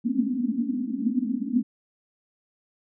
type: band-pass noise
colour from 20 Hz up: white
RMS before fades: -26 dBFS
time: 0.04-1.63 s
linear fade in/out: 10 ms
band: 220 to 270 Hz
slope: 96 dB/octave
effects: none